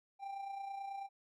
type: tone with amplitude modulation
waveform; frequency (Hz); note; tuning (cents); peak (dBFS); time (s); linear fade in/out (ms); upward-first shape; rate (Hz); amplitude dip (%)
triangle; 789; G5; +11; -37; 0.19-1.09; 50; sine; 29.2; 50
effects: none